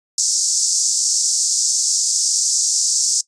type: band-pass noise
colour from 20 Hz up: pink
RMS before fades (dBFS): -18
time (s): 0.18-3.21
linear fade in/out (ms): 2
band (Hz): 5200 to 8200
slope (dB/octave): 48
effects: noise-tail reverb RT60 0.1 s tail -20 dB re dry + resampled to 22050 Hz